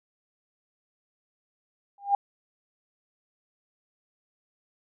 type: tone with exponential growth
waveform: sine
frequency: 803 Hz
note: G5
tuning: 41 cents sharp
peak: -15 dBFS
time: 1.98-2.15 s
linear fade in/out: 2 ms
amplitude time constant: 36 ms
effects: none